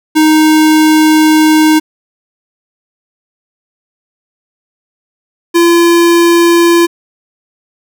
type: tone pair in turn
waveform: square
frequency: 311.1 / 341.1 Hz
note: D#4 / F4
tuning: 0 / -41 cents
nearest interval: major second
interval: 159 cents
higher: second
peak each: -5 dBFS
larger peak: neither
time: 0.15-1.8 / 5.54-6.87 s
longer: first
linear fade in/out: 20 ms
effects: none